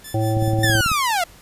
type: tone with tremolo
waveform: 5% pulse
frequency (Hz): 1748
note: A6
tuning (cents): -12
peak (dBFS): -22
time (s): 0.04-0.72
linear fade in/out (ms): 5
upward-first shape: sine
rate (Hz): 5.3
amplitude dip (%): 85
type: harmonic tone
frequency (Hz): 110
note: A2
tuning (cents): 0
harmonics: 1 / 3 / 5 / 7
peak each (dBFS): -19 / -24 / -26 / -27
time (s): 0.14-0.81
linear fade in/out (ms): 5
type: click train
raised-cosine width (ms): 5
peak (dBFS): -15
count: 11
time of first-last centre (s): 0.37-0.916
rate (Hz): 18.3
type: linear sweep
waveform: sawtooth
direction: down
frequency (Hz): 1810 to 659.3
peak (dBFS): -14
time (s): 0.63-1.24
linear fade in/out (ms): 5
effects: pink hiss -47 dBFS RMS until 1.41 s + resampled to 32000 Hz